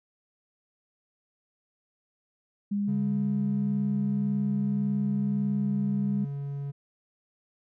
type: tone with pitch glide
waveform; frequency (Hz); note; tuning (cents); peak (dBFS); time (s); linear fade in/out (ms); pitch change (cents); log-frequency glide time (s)
sine; 202.7 to 201.4; G#3 to G3; -42 to +47; -25; 2.71-6.25; 10; -11; 5.4-5.95
type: tone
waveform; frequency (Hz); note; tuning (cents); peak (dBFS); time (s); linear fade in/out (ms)
triangle; 140.9; C#3; +29; -29; 2.87-6.72; 20
effects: none